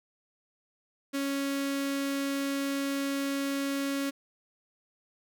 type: tone with notch filter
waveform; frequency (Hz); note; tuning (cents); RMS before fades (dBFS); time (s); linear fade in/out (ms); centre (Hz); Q
sawtooth; 277.2; C#4; 0; -31; 1.13-4.11; 20; 800; 1.6
effects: none